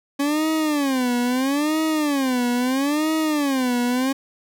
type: tone with vibrato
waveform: 40% pulse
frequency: 277.2 Hz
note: C#4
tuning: in tune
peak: -18 dBFS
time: 0.19-4.13 s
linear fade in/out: 10 ms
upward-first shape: sine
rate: 0.76 Hz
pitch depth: 230 cents each way
effects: none